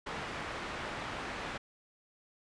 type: low-pass noise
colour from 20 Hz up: white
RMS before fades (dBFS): -40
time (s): 0.06-1.58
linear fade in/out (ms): 10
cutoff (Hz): 1800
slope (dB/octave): 12
effects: resampled to 22050 Hz